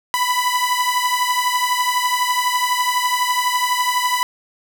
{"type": "beating tone pair", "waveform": "sawtooth", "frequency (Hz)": [988, 1000], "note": ["B5", "B5"], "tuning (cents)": [0, 21], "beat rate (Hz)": 12, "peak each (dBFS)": [-15, -17], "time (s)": [0.14, 4.23], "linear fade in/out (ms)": 0, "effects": []}